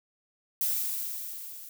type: noise with level ramp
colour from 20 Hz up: violet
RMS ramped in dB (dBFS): -27 to -45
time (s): 0.61-1.69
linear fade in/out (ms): 2
effects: none